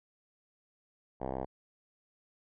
5% pulse tone with low-pass filter, 65.4 Hz, C2, in tune, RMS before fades -37 dBFS, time 1.2-1.46 s, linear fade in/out 20 ms, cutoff 820 Hz, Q 1.7, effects none

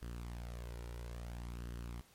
sawtooth tone with flanger, 59 Hz, A#1, 22 cents sharp, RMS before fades -45 dBFS, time 0.02-2.01 s, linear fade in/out 0 ms, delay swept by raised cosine 0.64 to 2.14 ms, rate 0.59 Hz, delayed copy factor +0.55, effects pink hiss -65 dBFS RMS until 2.14 s + MP3 64 kbps

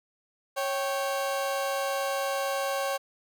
30% pulse tone pair together, 551.1 / 780 Hz, C#5 / G5, -10 / -9 cents, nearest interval tritone, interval 601 cents, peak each -26 / -30 dBFS, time 0.56-2.98 s, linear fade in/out 20 ms, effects none

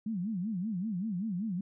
sine tone with vibrato, 198.5 Hz, G3, 22 cents sharp, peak -31 dBFS, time 0.06-1.61 s, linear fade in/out 5 ms, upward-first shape sine, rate 5.2 Hz, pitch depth 240 cents each way, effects none

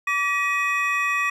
triangle tone cluster, 1152 / 1916 / 2513 Hz, D6 / A#6 / D#7, -34 / +47 / +17 cents, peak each -23 dBFS, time 0.07-1.3 s, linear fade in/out 5 ms, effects resampled to 32000 Hz

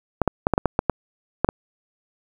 clicks, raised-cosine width 1 ms, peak -3 dBFS, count 10, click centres 0.217 / 0.277 / 0.469 / 0.537 / 0.579 / 0.657 / 0.791 / 0.897 / 1.446 / 1.489 s, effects 7-bit

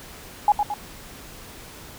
sine tone with echo, 830.6 Hz, G#5, in tune, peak -12 dBFS, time 0.48-0.52 s, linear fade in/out 2 ms, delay 110 ms, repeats 2, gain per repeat -6 dB, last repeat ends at 0.74 s, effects pink hiss -42 dBFS RMS until 1.98 s

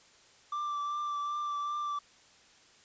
triangle tone with vibrato, 1174.7 Hz, D6, in tune, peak -30 dBFS, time 0.52-1.99 s, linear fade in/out 5 ms, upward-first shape triangle, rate 2.6 Hz, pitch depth 21 cents each way, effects white hiss -60 dBFS RMS until 2.84 s + resampled to 16000 Hz

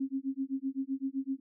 sine tone with tremolo, 269.1 Hz, C4, 49 cents sharp, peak -28 dBFS, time 0-1.4 s, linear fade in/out 10 ms, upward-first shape sine, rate 7.8 Hz, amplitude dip 100%, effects none

